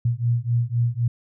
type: beating tone pair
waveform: sine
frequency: 117 / 120.9 Hz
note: A#2 / B2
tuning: +7 / -36 cents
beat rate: 3.9 Hz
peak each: -22 dBFS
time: 0.05-1.08 s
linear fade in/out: 5 ms
effects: none